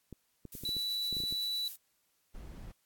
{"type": "clicks", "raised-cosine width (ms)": 3, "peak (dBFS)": -32, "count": 11, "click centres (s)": [0.127, 0.453, 0.552, 0.636, 0.691, 0.767, 1.127, 1.168, 1.203, 1.237, 1.325]}
{"type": "noise with tremolo", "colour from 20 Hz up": "violet", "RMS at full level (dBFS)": -43, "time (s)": [0.52, 1.76], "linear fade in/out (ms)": 2, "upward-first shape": "sine", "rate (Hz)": 7.9, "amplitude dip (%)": 35}
{"type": "tone", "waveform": "sine", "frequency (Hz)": 3951, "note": "B7", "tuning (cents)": 0, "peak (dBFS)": -32, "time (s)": [0.65, 1.68], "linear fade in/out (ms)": 2}
{"type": "noise", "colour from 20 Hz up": "brown", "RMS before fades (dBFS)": -46, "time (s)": [2.34, 2.72], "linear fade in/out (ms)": 10}
{"effects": ["white hiss -75 dBFS RMS until 2.85 s", "AAC 64 kbps"]}